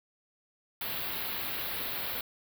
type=band-stop noise; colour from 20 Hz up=white; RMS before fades=-35 dBFS; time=0.81-2.21 s; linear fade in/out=2 ms; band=4400 to 12000 Hz; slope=48 dB/octave; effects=none